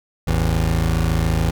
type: tone pair together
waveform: 25% pulse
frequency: 54.39 / 81.5 Hz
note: A1 / E2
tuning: -19 / -19 cents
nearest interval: perfect fifth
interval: 700 cents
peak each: -16 dBFS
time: 0.27-1.51 s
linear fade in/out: 10 ms
effects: none